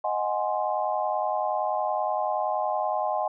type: chord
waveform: sine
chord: Ab dominant seventh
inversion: second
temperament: equal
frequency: 622.3 / 740 / 830.6 / 1046.5 Hz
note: Eb5 / Gb5 / Ab5 / C6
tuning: 0 / 0 / 0 / 0 cents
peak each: -29 / -29 / -29 / -32 dBFS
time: 0.04-3.28 s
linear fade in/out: 5 ms
effects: none